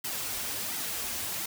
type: noise with flanger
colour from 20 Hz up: white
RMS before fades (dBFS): -34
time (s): 0.04-1.46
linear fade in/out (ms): 5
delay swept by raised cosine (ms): 1.7 to 6.5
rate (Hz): 1.4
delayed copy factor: -0.7
effects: none